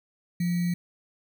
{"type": "tone with sample-and-hold", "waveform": "sine", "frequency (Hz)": 174.61, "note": "F3", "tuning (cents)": 0, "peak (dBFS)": -23, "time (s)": [0.4, 0.74], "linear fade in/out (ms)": 5, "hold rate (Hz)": 2100, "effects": []}